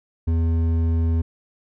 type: tone with hard clipping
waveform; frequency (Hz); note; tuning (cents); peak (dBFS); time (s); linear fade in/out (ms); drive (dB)
triangle; 82.41; E2; 0; -19; 0.27-1.22; 10; 12
effects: none